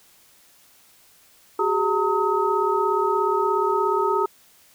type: tone cluster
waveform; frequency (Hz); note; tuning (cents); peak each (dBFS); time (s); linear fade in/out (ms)
sine; 376.3 / 413.2 / 913 / 1269; F#4 / G#4 / A#5 / D#6; +29 / -9 / -36 / +34; -24; 1.59-4.26; 5
effects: white hiss -55 dBFS RMS until 4.74 s